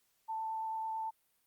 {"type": "tone with vibrato", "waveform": "sine", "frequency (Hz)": 886, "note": "A5", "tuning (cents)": 12, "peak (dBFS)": -35, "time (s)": [0.28, 1.11], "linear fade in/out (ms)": 20, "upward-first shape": "sine", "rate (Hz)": 9, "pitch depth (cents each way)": 8, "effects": ["white hiss -75 dBFS RMS until 1.46 s", "Opus 48 kbps"]}